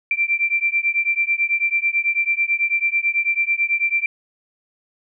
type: beating tone pair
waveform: sine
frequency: 2349 / 2358.1 Hz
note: D7 / D7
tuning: 0 / +6 cents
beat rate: 9.1 Hz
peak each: -20 dBFS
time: 0.11-4.06 s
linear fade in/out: 2 ms
effects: none